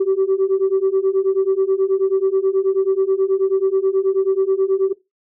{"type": "beating tone pair", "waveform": "sine", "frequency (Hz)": [380, 389.3], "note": ["F#4", "G4"], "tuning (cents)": [46, -12], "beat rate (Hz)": 9.3, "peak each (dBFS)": -16, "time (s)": [0, 4.93], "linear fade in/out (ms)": 10, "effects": ["noise-tail reverb RT60 0.2 s tail -19 dB re dry", "tanh soft clip ceiling -10 dBFS"]}